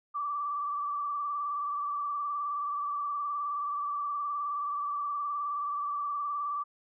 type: tone with vibrato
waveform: sine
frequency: 1163 Hz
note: D6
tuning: 17 cents flat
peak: -30 dBFS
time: 0.14-6.64 s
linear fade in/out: 20 ms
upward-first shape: triangle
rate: 19 Hz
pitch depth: 49 cents each way
effects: none